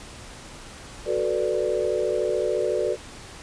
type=chord; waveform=sine; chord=B minor seventh; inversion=second; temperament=equal; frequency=370 / 440 / 493.9 / 587.3 Hz; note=F#4 / A4 / B4 / D5; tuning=0 / 0 / 0 / 0 cents; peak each=-27 dBFS; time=1.05-2.97 s; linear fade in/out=50 ms; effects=pink hiss -42 dBFS RMS until 3.42 s + resampled to 22050 Hz